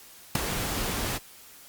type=noise with ADSR envelope; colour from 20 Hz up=pink; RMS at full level=-20 dBFS; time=0.35-1.19 s; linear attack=4 ms; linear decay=7 ms; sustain=-10 dB; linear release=29 ms; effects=white hiss -50 dBFS RMS until 1.68 s + Opus 48 kbps